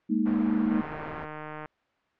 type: chord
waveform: sine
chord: Ab suspended second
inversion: none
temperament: equal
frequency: 207.7 / 233.1 / 311.1 Hz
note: Ab3 / Bb3 / Eb4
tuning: 0 / 0 / 0 cents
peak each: -27 / -26 / -28 dBFS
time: 0.09-0.82 s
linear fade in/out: 20 ms
type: low-pass noise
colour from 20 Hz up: white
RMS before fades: -40 dBFS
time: 0.25-1.26 s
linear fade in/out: 20 ms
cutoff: 1300 Hz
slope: 12 dB/octave
type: click train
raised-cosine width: 0.5 ms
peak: -23 dBFS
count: 146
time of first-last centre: 0.71-1.658 s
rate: 153 Hz
effects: white hiss -69 dBFS RMS until 2.19 s + low-pass 2000 Hz 12 dB/octave